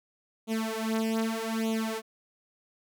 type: tone with flanger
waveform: sawtooth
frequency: 222.9 Hz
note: A3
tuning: 23 cents sharp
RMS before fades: -30 dBFS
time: 0.47-2.02 s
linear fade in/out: 50 ms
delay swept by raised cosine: 0.29 to 4.89 ms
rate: 0.82 Hz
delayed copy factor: +1
effects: none